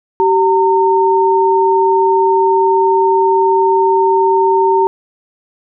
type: tone pair together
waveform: sine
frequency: 384.6 / 914.7 Hz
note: G4 / A#5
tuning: -33 / -33 cents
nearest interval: octave + minor third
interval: 1500 cents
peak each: -11 dBFS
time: 0.2-4.87 s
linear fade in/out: 0 ms
effects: none